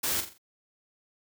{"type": "noise with echo", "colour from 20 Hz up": "white", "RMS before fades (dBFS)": -29, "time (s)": [0.03, 0.21], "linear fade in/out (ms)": 10, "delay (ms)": 43, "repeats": 4, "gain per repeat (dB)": -8, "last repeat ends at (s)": 0.382, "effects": []}